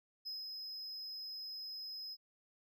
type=tone with ADSR envelope; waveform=triangle; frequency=5090 Hz; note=D#8; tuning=39 cents sharp; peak=-39 dBFS; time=0.25-2.17 s; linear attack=21 ms; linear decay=170 ms; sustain=-3 dB; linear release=45 ms; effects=none